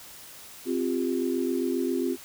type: chord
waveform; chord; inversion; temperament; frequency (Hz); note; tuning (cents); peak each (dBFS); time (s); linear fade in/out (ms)
sine; C suspended fourth; none; equal with one note detuned; 261.6 / 349.2 / 396.6; C4 / F4 / G4; 0 / 0 / +20; -28 / -28 / -31; 0.65-2.17; 50
effects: white hiss -46 dBFS RMS until 2.24 s